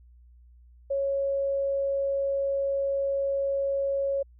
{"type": "tone", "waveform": "sine", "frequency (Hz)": 552, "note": "C#5", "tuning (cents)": -7, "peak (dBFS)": -24, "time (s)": [0.9, 4.23], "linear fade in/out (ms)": 10, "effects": ["added 60 Hz sine -51 dBFS peak until 4.39 s"]}